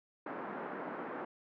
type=band-pass noise; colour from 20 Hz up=pink; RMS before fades=-42 dBFS; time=0.26-1.25 s; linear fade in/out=5 ms; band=230 to 1600 Hz; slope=24 dB/octave; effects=none